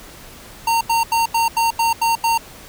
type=tone bursts; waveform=square; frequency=918 Hz; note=A#5; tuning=27 cents flat; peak=-15 dBFS; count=8; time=0.67-2.378 s; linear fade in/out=5 ms; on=140 ms; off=84 ms; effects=pink hiss -40 dBFS RMS until 2.68 s